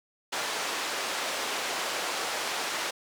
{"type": "band-pass noise", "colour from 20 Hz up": "pink", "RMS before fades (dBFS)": -32, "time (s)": [0.32, 2.91], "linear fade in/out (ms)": 10, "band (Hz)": [560, 7300], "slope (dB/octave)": 12, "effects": []}